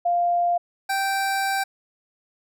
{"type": "tone pair in turn", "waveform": ["sine", "25% pulse"], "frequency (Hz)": [698, 780.9], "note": ["F5", "G5"], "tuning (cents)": [-1, -7], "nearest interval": "major second", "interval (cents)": 194, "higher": "second", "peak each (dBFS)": -18, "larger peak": "neither", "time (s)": [[0.05, 0.58], [0.89, 1.64]], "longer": "second", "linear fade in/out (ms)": 10, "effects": []}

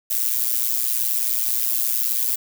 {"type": "noise with amplitude modulation", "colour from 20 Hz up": "violet", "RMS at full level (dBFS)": -18, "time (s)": [0.1, 2.36], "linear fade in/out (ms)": 10, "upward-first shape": "sine", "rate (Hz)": 119, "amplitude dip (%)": 85, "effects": []}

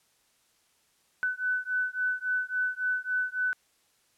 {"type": "beating tone pair", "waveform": "sine", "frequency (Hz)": [1500, 1503.6], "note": ["F#6", "F#6"], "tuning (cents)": [23, 27], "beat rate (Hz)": 3.6, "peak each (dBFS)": -30, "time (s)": [1.23, 3.53], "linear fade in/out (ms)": 0, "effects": ["white hiss -68 dBFS RMS until 4.17 s", "low-pass 11000 Hz 12 dB/octave"]}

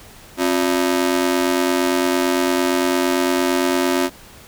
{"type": "ring-modulated tone", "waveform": "sawtooth", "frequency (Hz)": 313.2, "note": "D#4", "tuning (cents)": 11, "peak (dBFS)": -9, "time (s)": [0.37, 4.1], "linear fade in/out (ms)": 50, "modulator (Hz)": 44.4, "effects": ["pink hiss -43 dBFS RMS until 4.47 s"]}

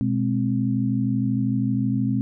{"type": "tone cluster", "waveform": "sine", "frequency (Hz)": [122.5, 209.3, 262.1], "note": ["B2", "G#3", "C4"], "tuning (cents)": [-14, 14, 3], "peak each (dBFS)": -24, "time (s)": [0.01, 2.21], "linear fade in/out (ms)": 0, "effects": []}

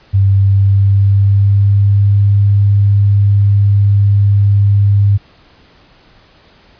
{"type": "tone with pitch glide", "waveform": "sine", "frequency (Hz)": [98, 100.87], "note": ["G2", "G2"], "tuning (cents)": [0, 50], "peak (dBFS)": -6, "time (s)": [0.13, 5.18], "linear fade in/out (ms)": 20, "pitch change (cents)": 50, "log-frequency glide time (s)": [0.28, 2.16], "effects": ["pink hiss -46 dBFS RMS until 6.79 s", "resampled to 11025 Hz"]}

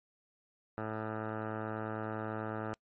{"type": "tone with low-pass filter", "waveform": "10% pulse", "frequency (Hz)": 109.2, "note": "A2", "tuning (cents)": -13, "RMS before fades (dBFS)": -38, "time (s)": [0.78, 2.74], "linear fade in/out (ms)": 0, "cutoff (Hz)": 1200, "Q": 5.4, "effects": ["noise-tail reverb RT60 0.1 s tail -26 dB re dry", "MP3 32 kbps"]}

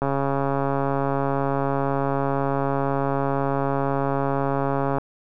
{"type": "click train", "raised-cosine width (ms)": 1, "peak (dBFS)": -10, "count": 686, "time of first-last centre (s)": [0.02, 4.984], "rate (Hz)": 138, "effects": []}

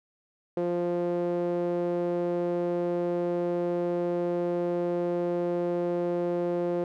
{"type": "tone with band-pass filter", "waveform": "sawtooth", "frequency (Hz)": 174.61, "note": "F3", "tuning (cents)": 0, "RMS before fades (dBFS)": -28, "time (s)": [0.57, 6.84], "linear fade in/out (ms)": 2, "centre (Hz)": 440, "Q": 3.9, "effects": []}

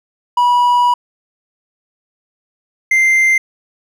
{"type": "tone pair in turn", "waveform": "triangle", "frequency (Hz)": [974, 2088], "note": ["B5", "C7"], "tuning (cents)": [-24, -4], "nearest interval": "octave + minor second", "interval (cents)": 1320, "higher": "second", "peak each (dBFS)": -7, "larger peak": "neither", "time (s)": [[0.37, 0.94], [2.91, 3.38]], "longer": "first", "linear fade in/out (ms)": 5, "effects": []}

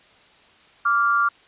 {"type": "tone pair together", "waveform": "sine", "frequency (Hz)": [1164, 1395.4], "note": ["D6", "F6"], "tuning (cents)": [-16, -2], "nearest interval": "minor third", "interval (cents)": 314, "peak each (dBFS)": -19, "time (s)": [0.85, 1.29], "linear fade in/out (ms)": 10, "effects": ["white hiss -53 dBFS RMS until 1.47 s", "resampled to 8000 Hz"]}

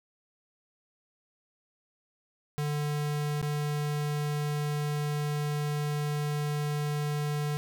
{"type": "tone with dropouts", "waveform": "square", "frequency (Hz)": 147.9, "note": "D3", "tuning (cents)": 13, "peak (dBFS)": -29, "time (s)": [2.58, 7.57], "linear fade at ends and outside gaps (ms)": 0, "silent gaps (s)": [3.415, 3.427], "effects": []}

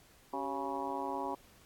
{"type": "harmonic tone with a mistuned harmonic", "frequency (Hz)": 138.59, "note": "C#3", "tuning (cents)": 0, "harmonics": [2, 3, 4, 5, 6, 7, 8], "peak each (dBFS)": [-42, -42, -44, -44, -41, -39, -47], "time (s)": [0.33, 1.35], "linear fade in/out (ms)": 5, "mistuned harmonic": 3, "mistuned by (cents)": -120, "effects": ["pink hiss -62 dBFS RMS until 1.65 s", "AAC 64 kbps"]}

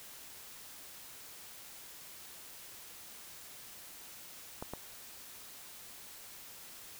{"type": "clicks", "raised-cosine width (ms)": 1, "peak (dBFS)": -25, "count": 2, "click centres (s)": [4.625, 4.736], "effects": ["white hiss -51 dBFS RMS until 6.99 s"]}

